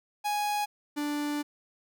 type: tone pair in turn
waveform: 45% pulse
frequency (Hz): 830.6 / 293.7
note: G#5 / D4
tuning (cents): 0 / 0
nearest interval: octave + tritone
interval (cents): 1800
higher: first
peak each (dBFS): -27 / -29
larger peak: first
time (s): 0.24-0.66 / 0.96-1.43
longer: second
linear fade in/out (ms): 20
effects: none